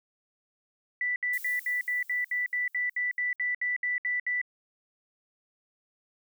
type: tone bursts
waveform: sine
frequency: 1975.5 Hz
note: B6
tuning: in tune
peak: -26 dBFS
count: 16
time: 1.01-4.415 s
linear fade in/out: 2 ms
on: 150 ms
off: 67 ms
type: noise with exponential decay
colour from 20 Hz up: violet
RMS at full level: -41 dBFS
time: 1.33-3.36 s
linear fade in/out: 5 ms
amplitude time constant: 440 ms
effects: none